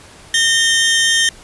sawtooth tone pair together, 1830 / 3148 Hz, A#6 / G7, -32 / +7 cents, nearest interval major sixth, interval 939 cents, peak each -11 dBFS, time 0.34-1.29 s, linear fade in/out 2 ms, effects pink hiss -41 dBFS RMS until 1.43 s + resampled to 24000 Hz

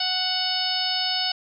harmonic tone, 740 Hz, F#5, in tune, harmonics 1 / 2 / 3 / 4 / 5 / 6 / 7, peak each -31 / -35 / -37 / -28 / -31 / -28 / -28 dBFS, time 0-1.32 s, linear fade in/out 5 ms, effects none

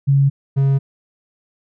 sine / triangle tone pair in turn, 138.59 / 137 Hz, C#3 / C#3, 0 / -20 cents, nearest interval unison, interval 20 cents, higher first, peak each -10 dBFS, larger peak neither, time 0.07-0.3 / 0.56-0.79 s, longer neither, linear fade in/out 20 ms, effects none

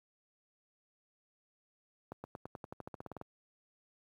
accelerating click train, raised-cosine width 1 ms, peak -29 dBFS, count 15, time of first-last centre 2.12-3.214 s, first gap 120 ms, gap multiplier 0.93, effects high-pass 80 Hz 12 dB/octave + 11-bit

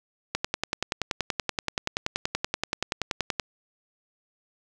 click train, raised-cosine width 0.2 ms, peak -8 dBFS, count 33, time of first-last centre 0.35-3.398 s, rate 10.5 Hz, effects none

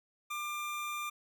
25% pulse tone, 1193 Hz, D6, 27 cents sharp, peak -32 dBFS, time 0.3-1.1 s, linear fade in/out 10 ms, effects none

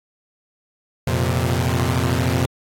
sawtooth chord, F suspended fourth, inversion none, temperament equal with one note detuned, 87.31 / 117.56 / 130.81 Hz, F2 / Bb2 / C3, 0 / +15 / 0 cents, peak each -18 dBFS, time 1.07-2.46 s, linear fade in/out 5 ms, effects AAC 48 kbps

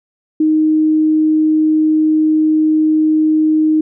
sine tone, 311.1 Hz, D#4, in tune, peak -9 dBFS, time 0.4-3.81 s, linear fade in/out 5 ms, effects none

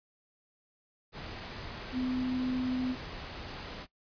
sine tone in noise, 254.4 Hz, C4, 48 cents flat, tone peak -29 dBFS, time 1.92-2.96 s, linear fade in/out 50 ms, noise pink, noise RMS -42 dBFS, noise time 1.12-3.87 s, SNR +10 dB, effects noise-tail reverb RT60 0.1 s tail -18 dB re dry + resampled to 11025 Hz

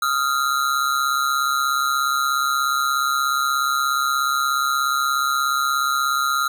square ring-modulated tone, 1318.5 Hz, E6, in tune, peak -16 dBFS, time 0.02-6.48 s, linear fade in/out 5 ms, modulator 68.4 Hz, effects none

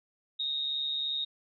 sine tone with amplitude modulation, 3729 Hz, A#7, in tune, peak -27 dBFS, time 0.39-1.25 s, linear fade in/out 10 ms, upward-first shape sine, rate 143 Hz, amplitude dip 55%, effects none

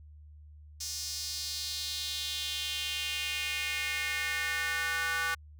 square tone with high-pass filter sweep, 164.81 Hz, E3, in tune, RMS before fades -34 dBFS, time 0.8-5.35 s, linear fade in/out 10 ms, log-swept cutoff 5600 to 1400 Hz, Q 3.1, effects added 75 Hz sine -49 dBFS peak until 5.59 s

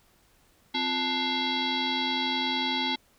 sine tone with frequency modulation, 2093 Hz, C7, in tune, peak -25 dBFS, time 0.74-2.96 s, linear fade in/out 10 ms, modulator 611 Hz, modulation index 3.5, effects pink hiss -63 dBFS RMS until 3.18 s

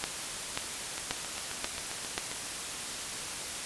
two click trains, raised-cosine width 0.2 ms, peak -19 / -12 dBFS, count 11 / 5, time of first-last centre 0.98-2.315 / 0.04-2.179 s, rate 7.49 / 1.87 Hz, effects white hiss -37 dBFS RMS until 3.65 s + resampled to 24000 Hz

